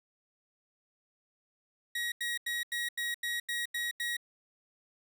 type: tone bursts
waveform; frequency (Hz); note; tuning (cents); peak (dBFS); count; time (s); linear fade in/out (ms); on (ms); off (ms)
30% pulse; 1900; A#6; +33; -29; 9; 1.95-4.168; 5; 170; 86
effects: none